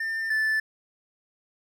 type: tone pair in turn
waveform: triangle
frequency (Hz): 1797 / 1753.9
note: A6 / A6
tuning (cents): +36 / -6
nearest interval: unison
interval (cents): 42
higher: first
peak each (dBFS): -25 / -20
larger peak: second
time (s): 0-0.3 / 0.3-0.6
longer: neither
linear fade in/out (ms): 5
effects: none